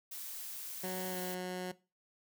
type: noise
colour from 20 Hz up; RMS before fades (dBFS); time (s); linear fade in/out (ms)
blue; -44; 0.11-1.35; 10
type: tone with pitch glide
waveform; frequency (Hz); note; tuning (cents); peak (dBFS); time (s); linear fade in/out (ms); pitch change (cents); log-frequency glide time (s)
15% pulse; 185 to 182.35; F#3 to F#3; 0 to -25; -31; 0.83-1.72; 10; -25; 1.09-1.17
effects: noise-tail reverb RT60 0.3 s tail -19 dB re dry